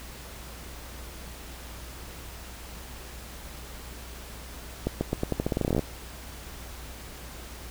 accelerating click train, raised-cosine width 2 ms, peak -12 dBFS, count 18, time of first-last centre 4.87-5.793 s, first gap 140 ms, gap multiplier 0.86, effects added 60 Hz sine -43 dBFS peak until 7.7 s + pink hiss -44 dBFS RMS until 7.7 s

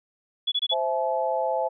sine tone bursts, 3400 Hz, G#7, 40 cents sharp, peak -21 dBFS, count 4, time 0.47-0.742 s, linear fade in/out 10 ms, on 50 ms, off 24 ms
sine chord, A minor, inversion first, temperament equal with one note detuned, 523.3 / 659.3 / 857.9 Hz, C5 / E5 / A5, 0 / 0 / -44 cents, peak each -27 dBFS, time 0.71-1.69 s, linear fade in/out 20 ms
effects none

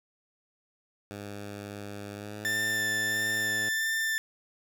10% pulse tone with pitch glide, 101.9 to 108.58 Hz, G#2 to A2, -32 to -22 cents, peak -30 dBFS, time 1.11-3.69 s, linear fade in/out 0 ms, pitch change +110 cents, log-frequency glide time 2.13-2.63 s
40% pulse tone with vibrato, 1776 Hz, A6, 16 cents sharp, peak -26 dBFS, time 2.45-4.18 s, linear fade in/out 0 ms, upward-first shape sine, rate 1.5 Hz, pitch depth 11 cents each way
effects none

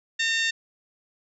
harmonic tone, 909 Hz, A#5, 44 cents flat, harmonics 2 / 3 / 4 / 5 / 6 / 7 / 8, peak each -25 / -29 / -28 / -35 / -38 / -39 / -37 dBFS, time 0.19-0.51 s, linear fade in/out 10 ms, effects none

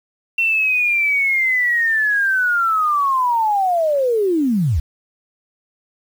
sine linear sweep, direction down, 2720 to 61.74 Hz, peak -14 dBFS, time 0.38-4.8 s, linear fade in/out 5 ms, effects 7-bit

